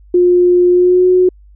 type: tone with pitch glide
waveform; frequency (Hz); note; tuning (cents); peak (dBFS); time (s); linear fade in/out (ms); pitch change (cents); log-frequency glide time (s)
sine; 356 to 365.6; F4 to F#4; +33 to -21; -6; 0.14-1.29; 5; +46; 0.7-1.07
effects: added 50 Hz sine -39 dBFS peak until 1.55 s